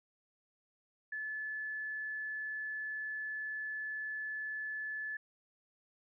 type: tone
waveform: sine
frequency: 1729 Hz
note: A6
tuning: 31 cents flat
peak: -37 dBFS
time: 1.12-5.17 s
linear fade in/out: 5 ms
effects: none